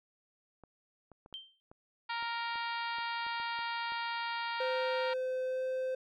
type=clicks; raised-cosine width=1 ms; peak=-39 dBFS; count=12; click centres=0.637 / 1.117 / 1.261 / 1.327 / 1.715 / 2.226 / 2.557 / 2.985 / 3.266 / 3.4 / 3.59 / 3.921 s
type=tone with exponential decay; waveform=sine; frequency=3136 Hz; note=G7; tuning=in tune; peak=-38 dBFS; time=1.34-1.6 s; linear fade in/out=0 ms; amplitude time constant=56 ms
type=harmonic tone; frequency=466.2 Hz; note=A#4; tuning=in tune; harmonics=2 / 3 / 4 / 5 / 6 / 7 / 8 / 9 / 10; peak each=-37 / -41 / -43 / -45 / -47 / -48 / -49 / -50 / -51 dBFS; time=2.09-5.14 s; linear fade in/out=10 ms
type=tone with pitch glide; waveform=triangle; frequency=514 to 517.6 Hz; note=C5 to C5; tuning=-31 to -19 cents; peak=-30 dBFS; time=4.6-5.95 s; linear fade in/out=5 ms; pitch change=+12 cents; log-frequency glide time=5.45-5.63 s
effects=none